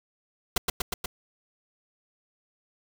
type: noise with echo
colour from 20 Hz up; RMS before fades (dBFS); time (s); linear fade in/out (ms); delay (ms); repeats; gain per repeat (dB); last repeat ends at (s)
pink; -22; 0.56-0.58; 5; 120; 4; -2; 1.06
effects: none